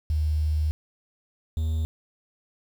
sine / triangle tone pair in turn, 76.8 / 79.37 Hz, D#2 / D#2, -22 / +35 cents, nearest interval minor second, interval 57 cents, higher second, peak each -21 dBFS, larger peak neither, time 0.1-0.71 / 1.57-1.85 s, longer first, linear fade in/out 0 ms, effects 8-bit

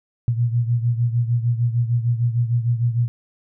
sine beating tone pair, 117.4 / 124 Hz, A#2 / B2, +13 / +7 cents, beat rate 6.6 Hz, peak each -18 / -23 dBFS, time 0.28-3.08 s, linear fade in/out 0 ms, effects none

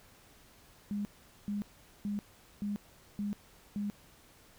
sine tone bursts, 204.9 Hz, G#3, 23 cents flat, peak -32 dBFS, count 6, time 0.91-3.9 s, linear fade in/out 0 ms, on 140 ms, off 430 ms, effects pink hiss -60 dBFS RMS until 4.58 s

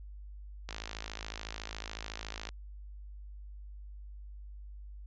click train, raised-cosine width 0.2 ms, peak -22 dBFS, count 98, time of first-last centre 0.69-2.49 s, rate 53.9 Hz, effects added 50 Hz sine -44 dBFS peak until 5.06 s + resampled to 16000 Hz

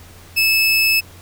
30% pulse tone, 2609 Hz, E7, 18 cents flat, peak -10 dBFS, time 0.36-1.01 s, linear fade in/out 20 ms, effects added 89 Hz sine -42 dBFS peak until 1.21 s + pink hiss -44 dBFS RMS until 1.21 s

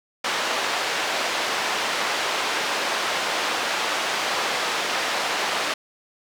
pink band-pass noise, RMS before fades -25 dBFS, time 0.24-5.74 s, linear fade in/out 5 ms, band 600 to 4800 Hz, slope 12 dB/octave, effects none

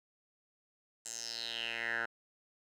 10% pulse tone with band-pass filter sweep, 115.7 Hz, A#2, 13 cents flat, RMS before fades -39 dBFS, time 1.05-2.06 s, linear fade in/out 10 ms, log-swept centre 7700 to 1400 Hz, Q 5, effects none

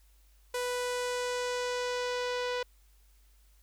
sawtooth tone with low-pass filter sweep, 493.9 Hz, B4, in tune, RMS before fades -33 dBFS, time 0.54-2.63 s, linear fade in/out 5 ms, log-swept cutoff 11000 to 4300 Hz, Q 1.2, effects added 50 Hz sine -59 dBFS peak until 3.62 s + white hiss -69 dBFS RMS until 3.62 s

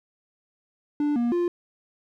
triangle tone with pitch steps, 293.9 / 237.9 / 349.2 Hz, D4 / A#3 / F4, +1 / +35 / 0 cents, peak -19 dBFS, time 1-1.48 s, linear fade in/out 2 ms, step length 160 ms, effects none

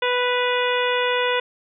harmonic tone with a mistuned harmonic, 493.9 Hz, B4, in tune, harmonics 1 / 2 / 3 / 4 / 5 / 6 / 7, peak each -22 / -25 / -27 / -28 / -29 / -30 / -30 dBFS, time 0.02-1.4 s, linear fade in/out 5 ms, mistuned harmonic 6, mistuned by -39 cents, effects none

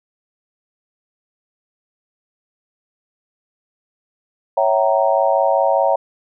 sine chord, C# diminished seventh, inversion none, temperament equal with one note detuned, 554.4 / 659.3 / 764.3 / 932.3 Hz, C#5 / E5 / G5 / Bb5, 0 / 0 / -44 / 0 cents, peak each -17 / -18 / -19 / -20 dBFS, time 4.57-5.96 s, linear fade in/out 5 ms, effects none

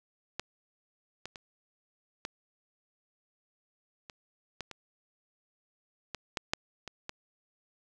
clicks, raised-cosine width 0.2 ms, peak -16 / -22 / -26 / -18 / -27 / -20 / -25 / -19 / -14 / -10 / -23 / -20 dBFS, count 12, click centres 0.396 / 1.256 / 1.358 / 2.251 / 4.098 / 4.607 / 4.713 / 6.147 / 6.372 / 6.535 / 6.877 / 7.094 s, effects none

